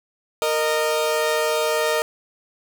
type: tone pair together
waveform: sawtooth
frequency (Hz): 463.1 / 616.9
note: A#4 / D#5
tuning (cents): -11 / -15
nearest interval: perfect fourth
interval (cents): 496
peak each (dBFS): -18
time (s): 0.42-2.02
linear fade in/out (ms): 0
effects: none